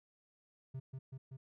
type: tone with echo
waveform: triangle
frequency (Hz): 132.1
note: C3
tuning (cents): +17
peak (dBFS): -38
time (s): 0.74-0.8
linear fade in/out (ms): 10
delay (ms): 190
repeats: 3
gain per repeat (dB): -2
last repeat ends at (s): 1.37
effects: none